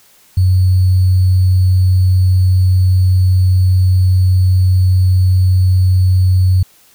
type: tone with sample-and-hold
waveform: sine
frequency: 92.5 Hz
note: F#2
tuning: in tune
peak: -7 dBFS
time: 0.37-6.63 s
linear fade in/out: 5 ms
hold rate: 4410 Hz
effects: white hiss -48 dBFS RMS until 6.94 s